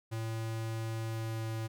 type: tone with pitch glide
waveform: square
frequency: 112.5 to 111.72 Hz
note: A2 to A2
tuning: +39 to +27 cents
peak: -35 dBFS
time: 0.11-1.68 s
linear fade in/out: 20 ms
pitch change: -12 cents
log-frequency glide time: 1.1-1.51 s
effects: none